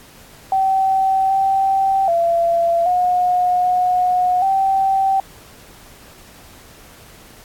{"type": "tone with pitch steps", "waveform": "sine", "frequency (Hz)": [769, 776, 679, 722, 727, 775], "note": ["G5", "G5", "F5", "F#5", "F#5", "G5"], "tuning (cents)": [-33, -18, -49, -43, -31, -20], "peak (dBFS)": -13, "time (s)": [0.52, 5.2], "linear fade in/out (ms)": 2, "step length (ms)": 780, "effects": ["pink hiss -44 dBFS RMS until 7.44 s", "AAC 64 kbps"]}